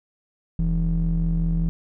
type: ring-modulated tone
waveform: triangle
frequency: 62.8 Hz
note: B1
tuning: 30 cents sharp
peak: -14 dBFS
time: 0.59-1.69 s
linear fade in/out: 0 ms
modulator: 103 Hz
effects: none